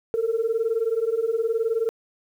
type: beating tone pair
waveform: sine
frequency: 441.2 / 460.2 Hz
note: A4 / A#4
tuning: +5 / -22 cents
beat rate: 19 Hz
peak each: -24 / -22 dBFS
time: 0.14-1.89 s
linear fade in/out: 0 ms
effects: tanh soft clip ceiling -15 dBFS + 9-bit